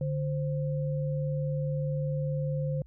sine tone pair together, 146.83 / 523.2 Hz, D3 / C5, 0 / 0 cents, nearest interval octave + minor seventh, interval 2200 cents, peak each -28 / -35 dBFS, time 0.01-2.82 s, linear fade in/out 2 ms, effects added 62 Hz sine -50 dBFS peak until 2.86 s

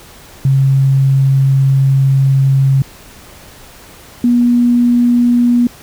sine tone pair in turn, 135.4 / 241.3 Hz, C#3 / B3, -40 / -40 cents, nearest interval minor seventh, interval 1000 cents, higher second, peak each -7 dBFS, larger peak neither, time 0.45-2.82 / 4.24-5.67 s, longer first, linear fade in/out 2 ms, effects pink hiss -38 dBFS RMS until 5.82 s

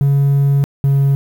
triangle tone pair in turn, 140 / 138.63 Hz, C#3 / C#3, +18 / 0 cents, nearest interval unison, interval 18 cents, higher first, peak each -7 dBFS, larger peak neither, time 0.01-0.64 / 0.84-1.15 s, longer first, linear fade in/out 0 ms, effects tanh soft clip ceiling -3 dBFS + 7-bit

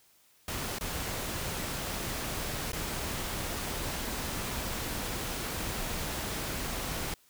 pink noise with dropouts, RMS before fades -35 dBFS, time 0.48-7.14 s, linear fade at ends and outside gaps 2 ms, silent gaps 0.786-0.809 / 2.72-2.731 s, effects white hiss -64 dBFS RMS until 7.29 s

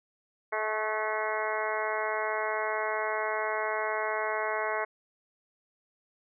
harmonic tone with a mistuned harmonic, 215.6 Hz, A3, 35 cents flat, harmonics 2 / 3 / 4 / 5 / 6 / 7 / 8 / 9 / 10, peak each -36 / -34 / -36 / -35 / -42 / -37 / -42 / -38 / -39 dBFS, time 0.52-4.85 s, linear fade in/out 10 ms, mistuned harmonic 5, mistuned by +24 cents, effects none

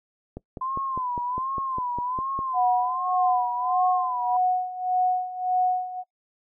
click train, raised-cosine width 2 ms, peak -21 dBFS, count 11, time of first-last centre 0.37-2.39 s, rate 4.95 Hz
sine tone with vibrato, 1025 Hz, C6, 36 cents flat, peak -26 dBFS, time 0.61-4.37 s, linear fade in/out 5 ms, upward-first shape sine, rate 1.3 Hz, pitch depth 100 cents each way
sine tone with tremolo, 734 Hz, F#5, 14 cents flat, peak -18 dBFS, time 2.53-6.04 s, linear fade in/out 50 ms, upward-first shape sine, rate 1.7 Hz, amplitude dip 80%
effects noise-tail reverb RT60 0.1 s tail -22 dB re dry

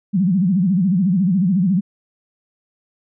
sine tone with vibrato, 185.6 Hz, F#3, 6 cents sharp, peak -13 dBFS, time 0.13-1.81 s, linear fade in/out 20 ms, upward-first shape sine, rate 14 Hz, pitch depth 180 cents each way, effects none

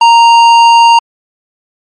sine tone with hard clipping, 930 Hz, A#5, 4 cents flat, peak -3 dBFS, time 0.01-0.99 s, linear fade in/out 5 ms, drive 17 dB, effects low-pass 5000 Hz 12 dB/octave + MP3 48 kbps

